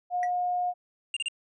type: tone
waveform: sine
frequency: 717 Hz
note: F5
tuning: 45 cents sharp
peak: -25 dBFS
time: 0.1-0.74 s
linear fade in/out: 50 ms
type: tone with exponential decay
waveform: triangle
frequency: 1940 Hz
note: B6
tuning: 31 cents flat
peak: -27 dBFS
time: 0.23-0.31 s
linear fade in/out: 1 ms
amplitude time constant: 17 ms
type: tone bursts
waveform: square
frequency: 2794 Hz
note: F7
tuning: in tune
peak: -28 dBFS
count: 3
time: 1.14-1.284 s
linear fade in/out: 2 ms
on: 26 ms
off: 33 ms
effects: resampled to 22050 Hz